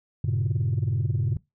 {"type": "chord", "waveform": "sine", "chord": "G diminished", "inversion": "none", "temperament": "equal", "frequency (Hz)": [98, 116.54, 138.59], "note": ["G2", "Bb2", "Db3"], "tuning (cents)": [0, 0, 0], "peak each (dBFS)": -25, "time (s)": [0.24, 1.37], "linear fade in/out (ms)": 5, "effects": ["noise-tail reverb RT60 0.2 s tail -21 dB re dry", "tanh soft clip ceiling -18 dBFS"]}